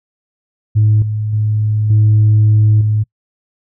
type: tone with level steps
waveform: sine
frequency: 107 Hz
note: A2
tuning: 48 cents flat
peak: -6 / -15 / -11 / -5 / -10 dBFS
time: 0.75-3.04 s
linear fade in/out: 20 ms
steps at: 1.02 / 1.33 / 1.9 / 2.81 s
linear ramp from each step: 2 ms
effects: noise-tail reverb RT60 0.1 s tail -26 dB re dry + tanh soft clip ceiling -4 dBFS

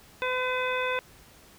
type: harmonic tone with a mistuned harmonic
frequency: 507 Hz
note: B4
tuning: 45 cents sharp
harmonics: 1 / 2 / 3 / 4 / 5 / 7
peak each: -30 / -32 / -33 / -37 / -33 / -39 dBFS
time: 0.22-0.99 s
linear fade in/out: 0 ms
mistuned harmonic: 7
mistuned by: -16 cents
effects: pink hiss -54 dBFS RMS until 1.58 s

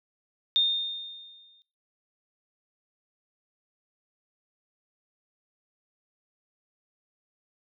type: tone with exponential decay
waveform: sine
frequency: 3647 Hz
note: A#7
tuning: 39 cents flat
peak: -18 dBFS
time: 0.56-1.62 s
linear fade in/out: 0 ms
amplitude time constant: 230 ms
effects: noise-tail reverb RT60 0.4 s tail -21 dB re dry

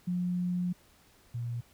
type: tone pair in turn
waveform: sine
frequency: 178.5 / 119.13 Hz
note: F3 / A#2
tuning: +38 / +38 cents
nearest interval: perfect fifth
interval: 700 cents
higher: first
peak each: -28 / -32 dBFS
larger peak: first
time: 0.07-0.73 / 1.34-1.61 s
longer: first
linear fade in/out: 10 ms
effects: pink hiss -62 dBFS RMS until 1.73 s

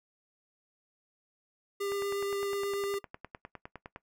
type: tone with vibrato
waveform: square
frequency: 400 Hz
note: G4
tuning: 35 cents sharp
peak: -32 dBFS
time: 1.8-2.99 s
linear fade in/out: 10 ms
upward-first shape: sine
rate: 8.3 Hz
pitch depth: 8 cents each way
type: click train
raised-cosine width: 0.5 ms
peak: -27 dBFS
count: 21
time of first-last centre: 1.92-3.961 s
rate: 9.8 Hz
effects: noise-tail reverb RT60 0.1 s tail -18 dB re dry

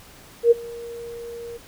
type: tone with ADSR envelope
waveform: sine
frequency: 469.4 Hz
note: A#4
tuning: 12 cents sharp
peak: -8 dBFS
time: 0.43-1.58 s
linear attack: 80 ms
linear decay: 22 ms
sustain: -24 dB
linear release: 17 ms
effects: pink hiss -47 dBFS RMS until 1.67 s

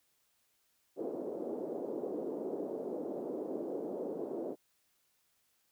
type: band-pass noise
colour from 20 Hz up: pink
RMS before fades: -39 dBFS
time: 0.96-4.56 s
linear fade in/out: 50 ms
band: 300 to 530 Hz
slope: 24 dB/octave
effects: white hiss -75 dBFS RMS until 5.71 s

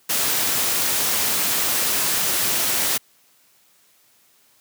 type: noise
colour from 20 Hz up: white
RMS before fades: -21 dBFS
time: 0.09-2.98 s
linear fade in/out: 10 ms
effects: white hiss -58 dBFS RMS until 4.6 s + high-pass 100 Hz 12 dB/octave

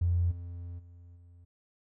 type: tone with level steps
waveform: triangle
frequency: 87 Hz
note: F2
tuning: 6 cents flat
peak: -20 / -36 / -47 / -50 dBFS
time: 0.01-1.45 s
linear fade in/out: 10 ms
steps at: 0.3 / 0.78 / 1.15 s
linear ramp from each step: 20 ms
effects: tanh soft clip ceiling -22 dBFS

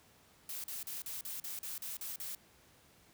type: noise bursts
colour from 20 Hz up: blue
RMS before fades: -42 dBFS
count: 10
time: 0.49-2.35 s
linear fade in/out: 2 ms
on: 150 ms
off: 40 ms
effects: pink hiss -64 dBFS RMS until 3.13 s + high-pass 60 Hz 12 dB/octave

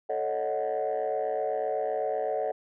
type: chord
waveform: sine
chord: D# half-diminished seventh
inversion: second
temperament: equal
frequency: 440 / 554.4 / 622.3 / 740 Hz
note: A4 / C#5 / D#5 / F#5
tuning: 0 / 0 / 0 / 0 cents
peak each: -31 dBFS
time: 0.09-2.52 s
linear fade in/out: 10 ms
effects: tanh soft clip ceiling -21 dBFS

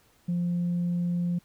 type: tone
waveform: sine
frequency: 174.61 Hz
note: F3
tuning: in tune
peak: -23 dBFS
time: 0.28-1.39 s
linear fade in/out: 10 ms
effects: tanh soft clip ceiling -22 dBFS + pink hiss -63 dBFS RMS until 1.44 s

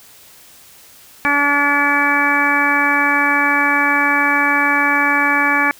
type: harmonic tone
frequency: 286.6 Hz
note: D4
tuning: 42 cents flat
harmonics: 1 / 2 / 3 / 4 / 5 / 6 / 7 / 8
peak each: -22 / -29 / -21 / -20 / -22 / -17 / -29 / -18 dBFS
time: 1.25-5.71 s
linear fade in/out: 0 ms
effects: white hiss -44 dBFS RMS until 5.79 s

